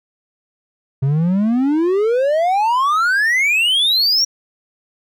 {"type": "exponential sweep", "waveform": "triangle", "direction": "up", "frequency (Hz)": [130.81, 5710], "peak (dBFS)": -11, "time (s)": [1.02, 4.25], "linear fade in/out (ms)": 10, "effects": []}